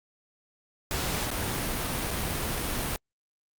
pink noise with dropouts, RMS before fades -30 dBFS, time 0.91-2.96 s, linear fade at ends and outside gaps 0 ms, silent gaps 1.304-1.314 / 2.107-2.111 s, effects Opus 48 kbps

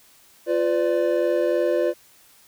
triangle chord, B diminished, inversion second, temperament equal with one note detuned, 349.2 / 504.3 / 587.3 Hz, F4 / B4 / D5, 0 / +36 / 0 cents, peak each -21 dBFS, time 0.46-1.94 s, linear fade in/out 50 ms, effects white hiss -54 dBFS RMS until 2.47 s

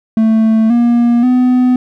triangle tone with pitch steps, 221.5 / 237.6 / 251.1 Hz, A3 / A#3 / B3, +12 / +33 / +29 cents, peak -5 dBFS, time 0.17-1.76 s, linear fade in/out 2 ms, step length 530 ms, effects none

